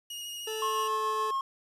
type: tone with vibrato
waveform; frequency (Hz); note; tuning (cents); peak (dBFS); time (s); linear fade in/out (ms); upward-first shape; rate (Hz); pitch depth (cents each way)
sawtooth; 2872; F7; +48; -34; 0.1-0.88; 5; square; 13; 12
type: tone with pitch glide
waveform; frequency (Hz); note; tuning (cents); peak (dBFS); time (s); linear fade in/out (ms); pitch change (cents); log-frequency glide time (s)
40% pulse; 437.8 to 434; A4 to A4; -9 to -24; -33; 0.47-1.31; 5; -15; 0.64-1.1
type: tone with tremolo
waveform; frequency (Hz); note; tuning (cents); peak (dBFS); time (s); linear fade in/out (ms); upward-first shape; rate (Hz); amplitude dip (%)
triangle; 1078; C#6; -49; -25; 0.62-1.41; 2; triangle; 7.1; 30
effects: resampled to 32000 Hz + 10-bit